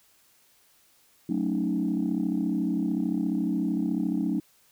sine chord, D# half-diminished seventh, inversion first, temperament equal, 185 / 220 / 277.2 / 311.1 Hz, F#3 / A3 / C#4 / D#4, 0 / 0 / 0 / 0 cents, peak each -29 dBFS, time 1.29-4.4 s, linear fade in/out 5 ms, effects tanh soft clip ceiling -17 dBFS + white hiss -62 dBFS RMS until 4.71 s

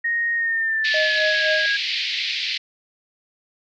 sine tone with pitch glide, 1864.7 to 1642.2 Hz, A#6 to G#6, 0 to -20 cents, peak -19 dBFS, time 0.04-1.77 s, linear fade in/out 10 ms, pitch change -220 cents, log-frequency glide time 0.35-1.46 s
white band-pass noise, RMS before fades -25 dBFS, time 0.84-2.58 s, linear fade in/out 10 ms, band 2000 to 4600 Hz, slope 48 dB/octave
sine tone with tremolo, 622.3 Hz, D#5, in tune, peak -20 dBFS, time 0.94-1.66 s, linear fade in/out 2 ms, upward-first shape sine, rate 3.9 Hz, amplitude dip 75%
effects none

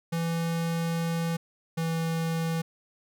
square tone pair in turn, 166.6 / 164.12 Hz, E3 / E3, +19 / -7 cents, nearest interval unison, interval 26 cents, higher first, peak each -27 dBFS, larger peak neither, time 0.12-1.37 / 1.77-2.62 s, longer first, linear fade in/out 10 ms, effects none

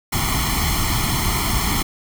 pink noise with comb filter, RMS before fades -20 dBFS, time 0.12-1.83 s, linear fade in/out 10 ms, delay 0.94 ms, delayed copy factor +0.9, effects none

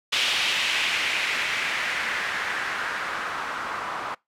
blue noise with low-pass filter sweep, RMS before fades -27 dBFS, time 0.12-4.15 s, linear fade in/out 10 ms, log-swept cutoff 3100 to 1100 Hz, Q 2.1, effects noise-tail reverb RT60 0.2 s tail -24 dB re dry

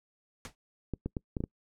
pink noise with exponential decay, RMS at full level -37 dBFS, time 0.45-0.55 s, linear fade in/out 0 ms, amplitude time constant 20 ms
clicks, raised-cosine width 3 ms, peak -20 dBFS, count 6, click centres 0.937 / 1.06 / 1.168 / 1.368 / 1.405 / 1.439 s
effects noise-tail reverb RT60 0.1 s tail -26 dB re dry + low-pass 9000 Hz 12 dB/octave

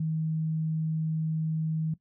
sine tone, 158.6 Hz, D#3, 33 cents sharp, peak -26 dBFS, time 0-1.94 s, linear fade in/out 5 ms, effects noise-tail reverb RT60 0.1 s tail -17 dB re dry

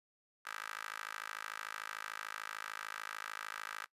15% pulse tone with high-pass filter, 53.4 Hz, G#1, 49 cents sharp, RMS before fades -45 dBFS, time 0.45-3.86 s, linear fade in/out 10 ms, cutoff 1400 Hz, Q 3.3, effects noise-tail reverb RT60 0.1 s tail -20 dB re dry + resampled to 32000 Hz

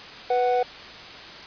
triangle tone pair together, 493.9 / 741.9 Hz, B4 / F#5, 0 / +4 cents, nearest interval perfect fifth, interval 704 cents, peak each -20 dBFS, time 0.3-0.63 s, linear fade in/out 5 ms, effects white hiss -40 dBFS RMS until 1.46 s + resampled to 11025 Hz

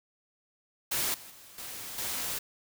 white noise with level steps, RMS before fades -30 / -48 / -52 / -41 / -34 dBFS, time 0.91-2.39 s, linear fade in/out 10 ms, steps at 1.14 / 1.3 / 1.58 / 1.98 s, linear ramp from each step 2 ms, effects none

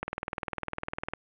click train, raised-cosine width 0.5 ms, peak -16 dBFS, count 23, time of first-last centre 0.03-1.136 s, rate 19.9 Hz, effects resampled to 8000 Hz + 9-bit

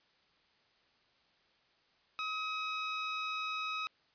20% pulse tone, 1271 Hz, D#6, 36 cents sharp, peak -30 dBFS, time 2.19-3.87 s, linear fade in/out 0 ms, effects white hiss -70 dBFS RMS until 4.14 s + resampled to 11025 Hz

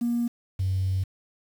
triangle tone pair in turn, 237.2 / 94.57 Hz, A#3 / F#2, +30 / +38 cents, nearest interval octave + major third, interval 1592 cents, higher first, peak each -19 dBFS, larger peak neither, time 0.01-0.28 / 0.59-1.04 s, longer second, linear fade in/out 10 ms, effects tanh soft clip ceiling -20 dBFS + 8-bit

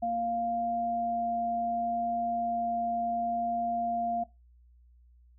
sine tone pair together, 232.9 / 698 Hz, A#3 / F5, -1 / -1 cents, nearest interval octave + perfect fifth, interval 1900 cents, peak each -37 / -28 dBFS, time 0.02-4.24 s, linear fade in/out 10 ms, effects noise-tail reverb RT60 0.2 s tail -18 dB re dry + added 60 Hz sine -56 dBFS peak until 5.38 s

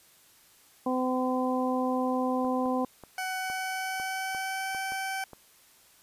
harmonic tone, 255.3 Hz, C4, 42 cents flat, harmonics 1 / 2 / 3 / 4, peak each -28 / -31 / -33 / -34 dBFS, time 0.86-2.85 s, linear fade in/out 5 ms
clicks, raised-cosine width 1 ms, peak -30 dBFS, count 10, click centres 2.448 / 2.658 / 2.847 / 3.037 / 3.5 / 3.999 / 4.348 / 4.748 / 4.921 / 5.333 s
20% pulse tone with pitch glide, 749 to 769.2 Hz, F#5 to G5, +21 to -33 cents, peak -26 dBFS, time 3.18-5.24 s, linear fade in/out 2 ms, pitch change +46 cents, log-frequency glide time 3.3-4.79 s
effects white hiss -59 dBFS RMS until 6.02 s + resampled to 32000 Hz

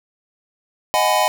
square chord, G# minor seventh, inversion second, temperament equal with one note detuned, 622.3 / 740 / 830.6 / 1003.3 Hz, D#5 / F#5 / G#5 / B5, 0 / 0 / 0 / +27 cents, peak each -21 dBFS, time 0.94-1.28 s, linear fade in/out 0 ms, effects none

